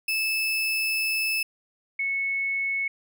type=tone pair in turn; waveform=35% pulse / sine; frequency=2619 / 2202 Hz; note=E7 / C#7; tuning=-12 / -12 cents; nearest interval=minor third; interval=300 cents; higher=first; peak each=-22 / -24 dBFS; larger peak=first; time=0.08-1.43 / 1.99-2.88 s; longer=first; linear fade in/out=5 ms; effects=none